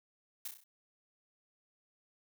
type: noise with echo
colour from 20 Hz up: blue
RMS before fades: -40 dBFS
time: 0.45-0.48 s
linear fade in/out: 5 ms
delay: 32 ms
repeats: 5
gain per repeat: -5 dB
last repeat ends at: 0.64 s
effects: none